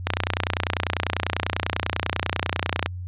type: click train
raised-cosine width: 0.3 ms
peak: -5 dBFS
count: 85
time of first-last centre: 0.07-2.861 s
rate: 30.1 Hz
effects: added 90 Hz sine -30 dBFS peak until 3.07 s + resampled to 8000 Hz